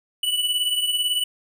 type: beating tone pair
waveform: square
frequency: 2960 / 2978 Hz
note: F#7 / F#7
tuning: 0 / +11 cents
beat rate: 18 Hz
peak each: -22 / -28 dBFS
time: 0.23-1.24 s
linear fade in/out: 5 ms
effects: none